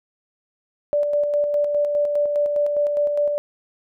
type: tone with tremolo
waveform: sine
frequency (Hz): 585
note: D5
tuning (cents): -7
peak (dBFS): -16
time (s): 0.93-3.38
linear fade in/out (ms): 0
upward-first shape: square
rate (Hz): 4.9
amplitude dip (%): 35
effects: none